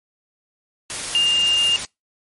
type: tone in noise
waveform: sine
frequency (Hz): 2815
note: F7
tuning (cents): +13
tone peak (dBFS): -14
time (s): 1.15-1.76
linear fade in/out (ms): 0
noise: white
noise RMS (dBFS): -27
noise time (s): 0.9-1.85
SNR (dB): +10
effects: noise-tail reverb RT60 0.2 s tail -25 dB re dry + MP3 48 kbps